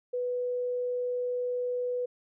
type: tone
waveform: sine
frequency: 493.9 Hz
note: B4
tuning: in tune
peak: -28 dBFS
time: 0.13-2.06 s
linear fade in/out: 10 ms
effects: none